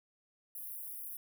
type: high-pass noise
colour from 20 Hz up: white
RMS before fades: -44 dBFS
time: 0.55-1.17 s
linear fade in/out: 2 ms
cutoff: 10000 Hz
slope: 96 dB/octave
effects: none